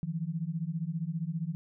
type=beating tone pair; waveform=sine; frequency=156.7 / 171.7 Hz; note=D#3 / F3; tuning=+13 / -29 cents; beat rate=15 Hz; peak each=-34 / -34 dBFS; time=0.03-1.55 s; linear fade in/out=0 ms; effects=none